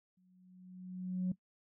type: tone with exponential growth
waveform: sine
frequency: 183.4 Hz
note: F#3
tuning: 15 cents flat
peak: -28 dBFS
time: 0.17-1.32 s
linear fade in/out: 5 ms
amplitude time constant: 250 ms
effects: noise-tail reverb RT60 0.1 s tail -18 dB re dry + tanh soft clip ceiling -28 dBFS